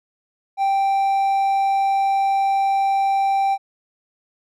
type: tone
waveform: triangle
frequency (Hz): 784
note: G5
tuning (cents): 0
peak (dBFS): -14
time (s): 0.57-3.58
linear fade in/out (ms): 50
effects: none